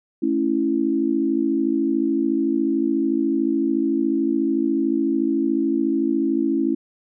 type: chord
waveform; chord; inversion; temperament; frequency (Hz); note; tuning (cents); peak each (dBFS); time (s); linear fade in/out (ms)
sine; A major; none; equal with one note detuned; 220 / 277.2 / 331; A3 / C#4 / E4; 0 / 0 / +7; -26 / -21 / -21; 0.22-6.75; 10
effects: none